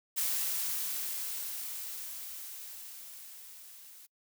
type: noise with level ramp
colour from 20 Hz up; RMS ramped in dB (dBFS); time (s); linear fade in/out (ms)
blue; -31 to -53; 0.16-4.07; 20
effects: noise-tail reverb RT60 0.1 s tail -25 dB re dry